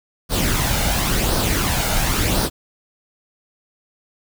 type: noise with flanger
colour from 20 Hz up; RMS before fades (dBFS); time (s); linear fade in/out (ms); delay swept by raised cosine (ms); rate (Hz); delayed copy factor
pink; -19; 0.29-2.5; 50; 0.2 to 1.4; 0.94; +0.5
effects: none